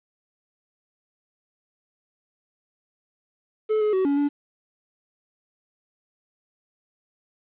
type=tone with pitch steps; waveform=triangle; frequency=432.4 / 424.2 / 377.3 / 282.9 / 287.9 Hz; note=A4 / G#4 / F#4 / C#4 / D4; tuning=-30 / +37 / +34 / +35 / -34 cents; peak=-17 dBFS; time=3.69-4.29 s; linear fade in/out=20 ms; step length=120 ms; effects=resampled to 8000 Hz + 9-bit